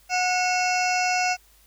harmonic tone with a mistuned harmonic, 730 Hz, F#5, 24 cents flat, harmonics 1 / 2 / 3 / 4 / 6 / 7 / 8 / 9 / 10, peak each -23 / -30 / -30 / -28 / -38 / -31 / -35 / -38 / -43 dBFS, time 0.09-1.37 s, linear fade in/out 50 ms, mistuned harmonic 4, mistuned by -140 cents, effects added 50 Hz sine -58 dBFS peak until 1.66 s + white hiss -58 dBFS RMS until 1.66 s

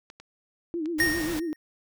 clicks, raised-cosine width 0.2 ms, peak -28 dBFS, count 3, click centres 0.101 / 0.2 / 0.858 s
sine tone with vibrato, 324 Hz, E4, 30 cents flat, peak -27 dBFS, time 0.74-1.53 s, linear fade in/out 0 ms, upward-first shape sine, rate 7.5 Hz, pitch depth 120 cents each way
pink noise, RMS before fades -35 dBFS, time 0.98-1.4 s, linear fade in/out 10 ms
square tone with exponential decay, 1852 Hz, A#6, 12 cents flat, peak -19 dBFS, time 1-1.56 s, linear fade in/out 1 ms, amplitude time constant 120 ms
effects none

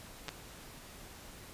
clicks, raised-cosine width 0.2 ms, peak -21 dBFS, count 2, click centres 0.283 / 0.29 s, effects pink hiss -51 dBFS RMS until 1.53 s + resampled to 32000 Hz

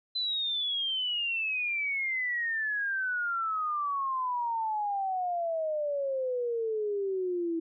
sine exponential sweep, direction down, 4052 to 325.8 Hz, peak -28 dBFS, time 0.15-7.6 s, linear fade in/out 10 ms, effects none

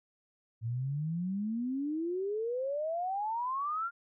sine exponential sweep, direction up, 110.8 to 1415 Hz, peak -31 dBFS, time 0.61-3.91 s, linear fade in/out 50 ms, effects none

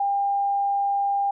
sine tone, 800 Hz, G5, 35 cents sharp, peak -20 dBFS, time 0-1.31 s, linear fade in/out 5 ms, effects none

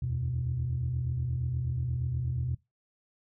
sine tone cluster, 78.4 / 86.8 / 124.9 Hz, D#2 / F2 / B2, +14 / -10 / +20 cents, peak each -35 / -35 / -29 dBFS, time 0.02-2.55 s, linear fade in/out 5 ms, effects noise-tail reverb RT60 0.2 s tail -21 dB re dry + tanh soft clip ceiling -22 dBFS

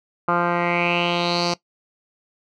10% pulse tone with low-pass filter sweep, 173.6 Hz, F3, 10 cents flat, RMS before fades -21 dBFS, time 0.28-1.54 s, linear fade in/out 5 ms, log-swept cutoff 1300 to 5200 Hz, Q 5.3, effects noise-tail reverb RT60 0.1 s tail -19 dB re dry

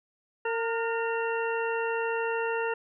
harmonic tone with a mistuned harmonic, 456.8 Hz, A#4, 35 cents flat, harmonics 1 / 2 / 3 / 4 / 6, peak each -29 / -33 / -35 / -37 / -38 dBFS, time 0.45-2.74 s, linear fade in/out 5 ms, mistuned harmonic 3, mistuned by +54 cents, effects none

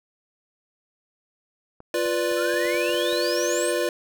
clicks, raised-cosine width 1 ms, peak -29 dBFS, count 9, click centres 1.804 / 2.057 / 2.315 / 2.541 / 2.654 / 2.745 / 2.895 / 2.944 / 3.128 s
square chord, B diminished, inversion second, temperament equal, 349.2 / 493.9 / 587.3 Hz, F4 / B4 / D5, 0 / 0 / 0 cents, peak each -27 dBFS, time 1.94-3.89 s, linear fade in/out 2 ms
sine exponential sweep, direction up, 1300 to 9200 Hz, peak -29 dBFS, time 2.36-3.74 s, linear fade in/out 50 ms
effects none

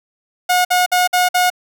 sawtooth tone bursts, 723 Hz, F#5, 40 cents flat, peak -8 dBFS, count 5, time 0.49-1.502 s, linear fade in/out 10 ms, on 160 ms, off 53 ms, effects none

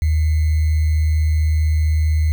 sine tone with sample-and-hold, 77.78 Hz, D#2, in tune, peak -13 dBFS, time 0.02-2.32 s, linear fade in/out 0 ms, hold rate 2100 Hz, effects none

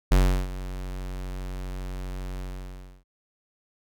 square tone with ADSR envelope, 46.25 Hz, F#1, in tune, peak -15 dBFS, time 0.11-3.04 s, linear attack 10 ms, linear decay 350 ms, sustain -17 dB, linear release 650 ms, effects none

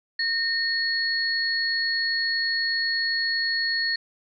sine tone pair together, 1835 / 4348 Hz, A#6 / C#8, -28 / -34 cents, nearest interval octave + minor third, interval 1494 cents, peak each -25 dBFS, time 0.19-3.96 s, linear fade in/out 5 ms, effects none

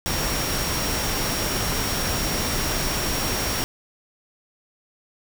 sine tone in noise, 5588 Hz, F8, in tune, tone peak -31 dBFS, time 0.06-3.64 s, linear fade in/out 0 ms, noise pink, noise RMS -25 dBFS, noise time 0.06-3.64 s, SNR -9 dB, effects none

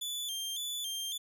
sawtooth tone with vibrato, 3322 Hz, G#7, in tune, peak -32 dBFS, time 0.01-1.18 s, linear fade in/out 10 ms, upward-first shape square, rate 1.8 Hz, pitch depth 75 cents each way, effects none

